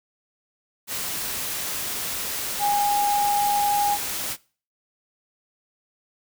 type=tone in noise; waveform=sine; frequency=819 Hz; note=G#5; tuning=24 cents flat; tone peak=-19 dBFS; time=2.59-3.98 s; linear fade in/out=50 ms; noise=white; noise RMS=-29 dBFS; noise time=0.87-4.37 s; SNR=+7 dB; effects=noise-tail reverb RT60 0.4 s tail -22 dB re dry